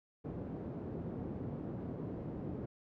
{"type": "band-pass noise", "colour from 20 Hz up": "pink", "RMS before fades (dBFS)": -42, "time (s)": [0.24, 2.66], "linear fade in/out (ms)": 10, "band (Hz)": [120, 390], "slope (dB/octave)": 12, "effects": []}